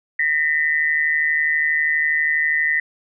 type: tone pair together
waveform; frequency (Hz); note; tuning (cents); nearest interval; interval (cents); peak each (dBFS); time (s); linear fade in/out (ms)
sine; 1834.7 / 1987; A#6 / B6; -28 / +10; minor second; 138; -19; 0.19-2.8; 5
effects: none